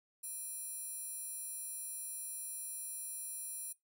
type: tone with high-pass filter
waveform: square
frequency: 825 Hz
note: G#5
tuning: 12 cents flat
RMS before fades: -44 dBFS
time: 0.23-3.73 s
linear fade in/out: 10 ms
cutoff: 10000 Hz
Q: 4.1
effects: noise-tail reverb RT60 0.2 s tail -23 dB re dry